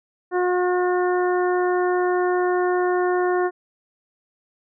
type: harmonic tone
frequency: 360.5 Hz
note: F#4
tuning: 45 cents flat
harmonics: 1 / 2 / 3 / 4 / 5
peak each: -19 / -25 / -29 / -31 / -33 dBFS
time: 0.31-3.51 s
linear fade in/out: 50 ms
effects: none